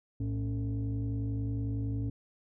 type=tone with frequency modulation; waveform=sine; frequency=110 Hz; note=A2; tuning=in tune; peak=-29 dBFS; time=0.2-2.1 s; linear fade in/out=5 ms; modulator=169 Hz; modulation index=0.87; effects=tanh soft clip ceiling -25 dBFS